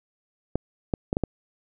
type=clicks; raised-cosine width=2 ms; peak=-10 dBFS; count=5; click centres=0.556 / 0.938 / 1.129 / 1.169 / 1.237 s; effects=none